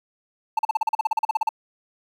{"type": "tone bursts", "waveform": "triangle", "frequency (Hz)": 880, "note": "A5", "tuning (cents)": 0, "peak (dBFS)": -15, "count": 16, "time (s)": [0.57, 1.491], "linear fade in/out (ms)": 5, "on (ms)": 21, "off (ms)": 39, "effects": ["9-bit"]}